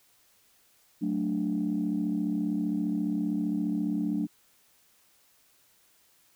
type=chord; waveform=sine; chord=D major; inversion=first; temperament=equal; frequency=185 / 220 / 293.7 Hz; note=F#3 / A3 / D4; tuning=0 / 0 / 0 cents; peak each=-31 / -30 / -29 dBFS; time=1.01-4.27 s; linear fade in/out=20 ms; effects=tanh soft clip ceiling -19 dBFS + white hiss -64 dBFS RMS until 6.35 s